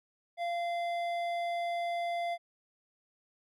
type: tone with hard clipping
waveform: sine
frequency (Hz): 690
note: F5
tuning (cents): -21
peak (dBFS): -33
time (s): 0.37-2.38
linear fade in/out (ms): 50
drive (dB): 10
effects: none